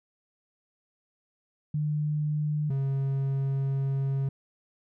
sine / triangle tone pair in turn, 150.3 / 136.33 Hz, D3 / C#3, +40 / -28 cents, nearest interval major second, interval 168 cents, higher first, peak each -25 / -23 dBFS, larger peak second, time 1.74-2.7 / 2.7-4.29 s, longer second, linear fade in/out 5 ms, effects none

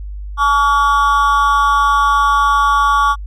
triangle tone with amplitude modulation, 1135 Hz, C#6, 41 cents sharp, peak -4 dBFS, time 0.37-3.16 s, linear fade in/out 50 ms, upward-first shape sine, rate 277 Hz, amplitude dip 90%, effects added 50 Hz sine -24 dBFS peak until 3.26 s

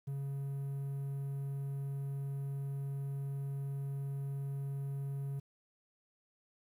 triangle tone, 138.59 Hz, C#3, in tune, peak -34 dBFS, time 0.07-5.4 s, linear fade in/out 10 ms, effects 11-bit

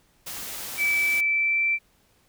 white noise, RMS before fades -35 dBFS, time 0.26-1.21 s, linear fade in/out 10 ms
sine tone with pitch glide, 2308 to 2340 Hz, D7 to D7, -31 to -7 cents, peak -20 dBFS, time 0.77-1.79 s, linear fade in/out 50 ms, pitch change +24 cents, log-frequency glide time 0.98-1.64 s
effects pink hiss -63 dBFS RMS until 2.28 s

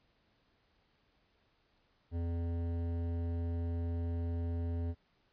sine tone with hard clipping, 84.8 Hz, E2, 50 cents sharp, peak -35 dBFS, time 2.11-4.95 s, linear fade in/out 50 ms, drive 13 dB, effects pink hiss -73 dBFS RMS until 5.32 s + resampled to 11025 Hz

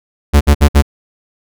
45% pulse tone bursts, 72.5 Hz, D2, 22 cents flat, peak -4 dBFS, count 4, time 0.33-0.824 s, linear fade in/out 20 ms, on 80 ms, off 58 ms, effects none

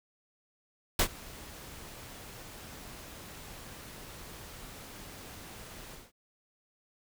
pink noise with ADSR envelope, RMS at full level -23 dBFS, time 0.99-6.12 s, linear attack 5 ms, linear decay 80 ms, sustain -24 dB, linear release 190 ms, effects none

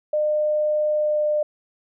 sine tone with pitch glide, 605 to 601.2 Hz, D#5 to D5, -49 to +40 cents, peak -18 dBFS, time 0.13-1.43 s, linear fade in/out 5 ms, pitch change -11 cents, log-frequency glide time 0.92-1.29 s, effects none

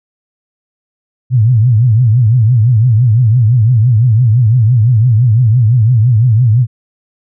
sine tone with vibrato, 116.54 Hz, A#2, in tune, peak -5 dBFS, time 1.3-6.67 s, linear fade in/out 50 ms, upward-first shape triangle, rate 5.9 Hz, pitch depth 220 cents each way, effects none

